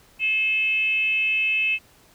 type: tone with frequency modulation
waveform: sine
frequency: 2600 Hz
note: E7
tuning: 24 cents flat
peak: -19 dBFS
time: 0.19-1.79 s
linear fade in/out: 50 ms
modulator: 452 Hz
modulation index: 0.39
effects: pink hiss -55 dBFS RMS until 2.14 s